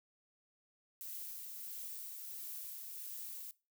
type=noise with tremolo; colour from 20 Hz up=violet; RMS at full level=-45 dBFS; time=1.01-3.51 s; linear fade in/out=0 ms; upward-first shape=triangle; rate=1.5 Hz; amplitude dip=30%; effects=noise-tail reverb RT60 0.3 s tail -21 dB re dry